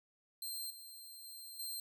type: tone with level steps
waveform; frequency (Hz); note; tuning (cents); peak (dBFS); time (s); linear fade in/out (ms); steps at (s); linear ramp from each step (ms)
15% pulse; 4161; C8; -10; -34 / -44 / -42 / -34; 0.42-1.8; 2; 0.7 / 1.24 / 1.59; 5
effects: none